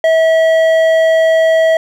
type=tone with hard clipping; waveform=sine; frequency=647 Hz; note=E5; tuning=32 cents flat; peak=-9 dBFS; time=0.04-1.77 s; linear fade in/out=2 ms; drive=8 dB; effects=none